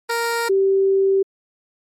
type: tone pair in turn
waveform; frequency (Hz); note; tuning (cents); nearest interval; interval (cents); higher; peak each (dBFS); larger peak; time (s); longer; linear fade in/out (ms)
15% pulse / sine; 466.2 / 388.4; A#4 / G4; 0 / -16; minor third; 316; first; -13; neither; 0.09-0.49 / 0.49-1.23; second; 10
effects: MP3 64 kbps